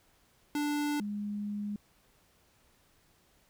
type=tone pair in turn; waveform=square / sine; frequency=293.7 / 206.3 Hz; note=D4 / G#3; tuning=0 / -11 cents; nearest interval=tritone; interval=611 cents; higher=first; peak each=-30 / -33 dBFS; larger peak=first; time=0.55-1 / 1-1.76 s; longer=second; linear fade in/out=2 ms; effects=pink hiss -67 dBFS RMS until 3.49 s